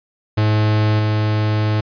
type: tone with level steps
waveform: 45% pulse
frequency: 107.1 Hz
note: A2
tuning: 46 cents flat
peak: -13 / -15 dBFS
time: 0.37-1.81 s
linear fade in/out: 10 ms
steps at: 0.99 s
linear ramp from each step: 5 ms
effects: resampled to 11025 Hz